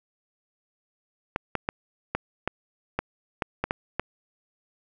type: clicks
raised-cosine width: 0.5 ms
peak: -10 dBFS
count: 10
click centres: 1.361 / 1.553 / 1.689 / 2.15 / 2.476 / 2.99 / 3.422 / 3.64 / 3.709 / 3.996 s
effects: none